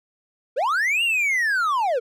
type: linear two-way sweep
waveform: triangle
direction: up then down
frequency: 439 to 2848 to 439 Hz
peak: -17 dBFS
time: 0.56-2 s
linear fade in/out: 20 ms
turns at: 1.03 s
effects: none